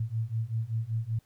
sine beating tone pair, 110 / 115.2 Hz, A2 / A#2, 0 / -20 cents, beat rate 5.2 Hz, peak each -32 / -31 dBFS, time 0-1.19 s, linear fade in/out 5 ms, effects pink hiss -68 dBFS RMS until 1.25 s

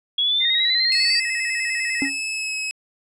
sine exponential sweep, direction up, 3322 to 4699 Hz, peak -17 dBFS, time 0.18-1.2 s, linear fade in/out 5 ms
sine tone with vibrato, 1975.5 Hz, B6, in tune, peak -24 dBFS, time 0.4-2.1 s, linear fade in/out 20 ms, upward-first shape square, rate 10 Hz, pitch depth 77 cents each way
sawtooth tone with pitch glide, 2600 to 2564 Hz, E7 to E7, -24 to -49 cents, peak -21 dBFS, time 0.92-2.71 s, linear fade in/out 0 ms, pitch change -25 cents, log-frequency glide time 2.31-2.55 s
triangle tone with exponential decay, 277.2 Hz, C#4, in tune, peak -16 dBFS, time 2.02-2.21 s, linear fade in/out 1 ms, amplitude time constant 40 ms
effects resampled to 24000 Hz

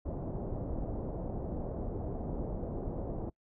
pink low-pass noise, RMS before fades -37 dBFS, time 0.05-3.3 s, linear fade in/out 10 ms, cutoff 680 Hz, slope 24 dB/octave, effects noise-tail reverb RT60 0.1 s tail -24 dB re dry

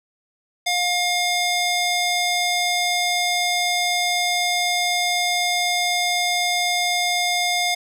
square tone with band-pass filter, 712 Hz, F5, 33 cents sharp, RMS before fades -21 dBFS, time 0.66-7.75 s, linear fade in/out 10 ms, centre 4500 Hz, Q 0.68, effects none

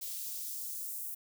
blue noise with high-pass filter sweep, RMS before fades -40 dBFS, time 0.01-1.15 s, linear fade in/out 10 ms, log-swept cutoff 3300 to 10000 Hz, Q 0.92, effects none

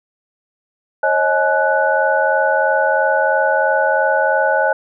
sine tone cluster, 543 / 626 / 852 / 1482 Hz, C#5 / D#5 / G#5 / F#6, -36 / +10 / +44 / +2 cents, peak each -18 dBFS, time 1.03-4.73 s, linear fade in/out 5 ms, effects none

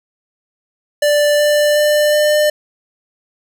square tone with pitch steps, 588 / 592.1 / 596.2 / 600.4 Hz, D5 / D5 / D5 / D5, +2 / +14 / +26 / +38 cents, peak -11 dBFS, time 1.02-2.5 s, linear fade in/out 5 ms, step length 370 ms, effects none

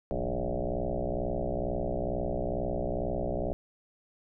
sine tone with frequency modulation, 289 Hz, D4, 28 cents flat, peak -28 dBFS, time 0.11-3.53 s, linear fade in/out 0 ms, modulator 62.2 Hz, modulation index 6.2, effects none

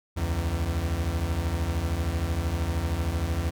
40% pulse beating tone pair, 71.1 / 84.1 Hz, C#2 / E2, +45 / +35 cents, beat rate 13 Hz, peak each -29 / -26 dBFS, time 0.16-3.51 s, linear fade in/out 20 ms, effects none

